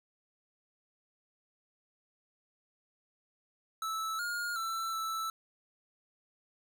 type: tone with pitch steps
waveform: square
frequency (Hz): 1311 / 1423 / 1335 / 1319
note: E6 / F6 / E6 / E6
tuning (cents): -10 / +32 / +22 / +1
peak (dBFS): -34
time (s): 3.82-5.3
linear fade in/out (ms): 2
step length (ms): 370
effects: none